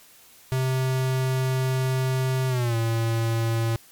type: tone with pitch glide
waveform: square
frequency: 130.4 to 114.18 Hz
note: C3 to A#2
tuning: -5 to -35 cents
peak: -22 dBFS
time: 0.52-3.76 s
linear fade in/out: 0 ms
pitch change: -230 cents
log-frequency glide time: 2.48-2.76 s
effects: white hiss -52 dBFS RMS until 3.91 s + MP3 96 kbps